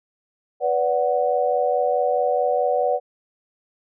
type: chord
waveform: sine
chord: B minor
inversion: none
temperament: equal with one note detuned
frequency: 493.9 / 578.6 / 740 Hz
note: B4 / D5 / F#5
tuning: 0 / -26 / 0 cents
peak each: -22 dBFS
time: 0.6-3 s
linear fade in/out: 50 ms
effects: none